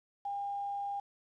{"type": "tone with quantisation", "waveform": "sine", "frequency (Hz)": 804, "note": "G5", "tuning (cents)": 44, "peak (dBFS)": -34, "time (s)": [0.25, 1], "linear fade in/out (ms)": 5, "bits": 9, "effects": ["low-pass 4000 Hz 12 dB/octave"]}